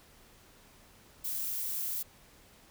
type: noise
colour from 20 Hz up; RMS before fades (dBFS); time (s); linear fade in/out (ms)
violet; -35; 1.24-2.03; 10
effects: pink hiss -59 dBFS RMS until 2.7 s